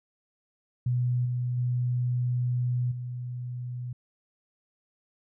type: tone with level steps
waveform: sine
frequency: 123.5 Hz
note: B2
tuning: in tune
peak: -23 / -26 / -24 / -32 dBFS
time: 0.86-3.93 s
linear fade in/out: 5 ms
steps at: 1.25 / 1.57 / 2.91 s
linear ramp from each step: 10 ms
effects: none